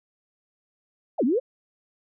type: exponential two-way sweep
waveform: sine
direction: down then up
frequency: 895 to 220 to 562 Hz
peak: -19 dBFS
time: 1.18-1.4 s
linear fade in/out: 20 ms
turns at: 1.24 s
effects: none